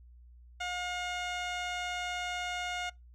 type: tone with low-pass filter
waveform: 15% pulse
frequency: 716 Hz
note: F5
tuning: 43 cents sharp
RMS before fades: -36 dBFS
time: 0.6-2.9 s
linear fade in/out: 10 ms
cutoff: 5100 Hz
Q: 1.3
effects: noise-tail reverb RT60 0.2 s tail -24 dB re dry + added 60 Hz sine -52 dBFS peak until 3.14 s